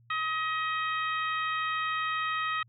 harmonic tone with a mistuned harmonic, 633 Hz, D#5, 30 cents sharp, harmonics 2 / 3 / 4 / 5 / 6, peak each -30 / -34 / -38 / -41 / -43 dBFS, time 0.1-2.63 s, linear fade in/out 5 ms, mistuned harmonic 6, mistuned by -15 cents, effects added 117 Hz sine -58 dBFS peak until 2.68 s

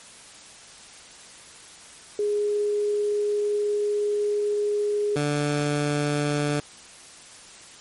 sine / 15% pulse tone pair in turn, 414.7 / 146.62 Hz, G#4 / D3, -3 / -3 cents, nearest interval octave + tritone, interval 1800 cents, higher first, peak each -21 / -16 dBFS, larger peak second, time 2.19-5.16 / 5.16-6.6 s, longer first, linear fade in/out 2 ms, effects white hiss -46 dBFS RMS until 7.8 s + MP3 48 kbps

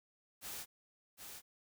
white noise with echo, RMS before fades -45 dBFS, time 0.41-0.66 s, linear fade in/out 50 ms, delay 760 ms, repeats 1, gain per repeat -5 dB, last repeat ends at 1.42 s, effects none

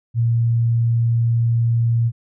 sine tone, 116.54 Hz, A#2, in tune, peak -14 dBFS, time 0.14-2.12 s, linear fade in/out 50 ms, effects none

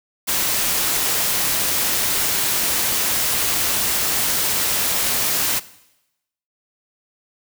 white noise, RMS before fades -20 dBFS, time 0.27-5.6 s, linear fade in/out 20 ms, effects noise-tail reverb RT60 0.9 s tail -18 dB re dry

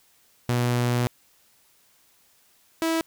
sawtooth tone pair in turn, 121.7 / 326.3 Hz, B2 / E4, -25 / -18 cents, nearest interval octave + perfect fourth, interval 1707 cents, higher second, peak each -17 / -18 dBFS, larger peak first, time 0.49-1.07 / 2.82-3.01 s, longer first, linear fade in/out 0 ms, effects white hiss -61 dBFS RMS until 3.06 s

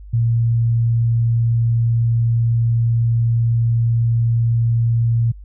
sine tone, 116 Hz, A#2, 8 cents flat, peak -13 dBFS, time 0.13-5.32 s, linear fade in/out 10 ms, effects added 50 Hz sine -34 dBFS peak until 5.44 s

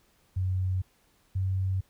sine tone pair in turn, 93 / 94.73 Hz, F#2 / F#2, +9 / +41 cents, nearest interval unison, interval 32 cents, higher second, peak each -25 dBFS, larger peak neither, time 0.36-0.82 / 1.35-1.81 s, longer neither, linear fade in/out 10 ms, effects pink hiss -66 dBFS RMS until 1.89 s

